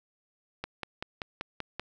click train, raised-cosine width 0.3 ms, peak -18 dBFS, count 7, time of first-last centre 0.64-1.796 s, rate 5.19 Hz, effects none

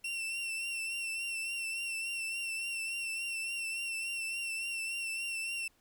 40% pulse tone with vibrato, 2710 Hz, E7, 47 cents sharp, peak -34 dBFS, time 0.04-5.68 s, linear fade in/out 5 ms, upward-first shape triangle, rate 3.5 Hz, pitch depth 45 cents each way, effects pink hiss -70 dBFS RMS until 5.8 s

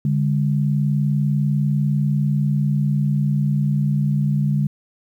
sine tone pair together, 145.03 / 205.1 Hz, D3 / G#3, -21 / -21 cents, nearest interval tritone, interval 600 cents, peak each -17 / -22 dBFS, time 0.05-4.67 s, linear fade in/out 2 ms, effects 9-bit

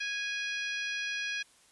harmonic tone, 827 Hz, G#5, 8 cents flat, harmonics 2 / 3 / 4 / 5 / 6 / 7, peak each -36 / -36 / -41 / -46 / -46 / -47 dBFS, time 0-1.43 s, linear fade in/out 10 ms, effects white hiss -62 dBFS RMS until 1.71 s + resampled to 24000 Hz

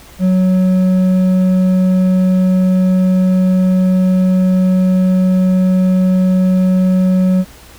sine tone with hard clipping, 185.1 Hz, F#3, 1 cent sharp, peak -10 dBFS, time 0.19-7.45 s, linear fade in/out 50 ms, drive 5 dB, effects added 60 Hz sine -42 dBFS peak until 7.78 s + pink hiss -40 dBFS RMS until 7.78 s

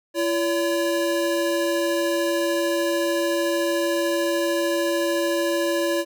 square tone pair together, 338.7 / 569 Hz, E4 / C#5, +47 / +45 cents, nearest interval major sixth, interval 898 cents, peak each -24 dBFS, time 0.14-6.05 s, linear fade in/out 50 ms, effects none

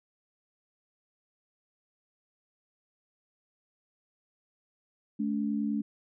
sine tone pair together, 215.1 / 285.1 Hz, A3 / C#4, -39 / +49 cents, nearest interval perfect fourth, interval 488 cents, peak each -29 / -32 dBFS, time 5.19-5.82 s, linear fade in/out 10 ms, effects none

